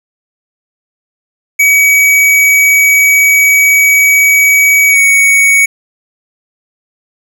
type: tone with pitch glide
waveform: square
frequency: 2269 to 2235 Hz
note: C#7 to C#7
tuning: +40 to +14 cents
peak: -5 dBFS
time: 1.59-5.66 s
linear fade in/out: 10 ms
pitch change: -26 cents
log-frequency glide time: 4.88-4.99 s
effects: none